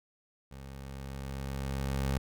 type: tone with level ramp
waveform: 20% pulse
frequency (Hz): 67.6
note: C#2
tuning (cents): -43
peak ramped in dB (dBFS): -40 to -23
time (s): 0.51-2.18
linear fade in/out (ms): 5
effects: none